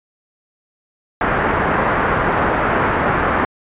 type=low-pass noise; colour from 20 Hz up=white; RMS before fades=-17 dBFS; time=1.21-3.45 s; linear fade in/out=2 ms; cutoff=1600 Hz; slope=24 dB/octave; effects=resampled to 8000 Hz